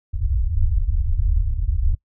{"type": "low-pass noise", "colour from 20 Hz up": "pink", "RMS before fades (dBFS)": -19, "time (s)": [0.13, 1.95], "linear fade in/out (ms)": 10, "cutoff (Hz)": 100, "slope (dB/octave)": 96, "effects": ["noise-tail reverb RT60 0.1 s tail -23 dB re dry"]}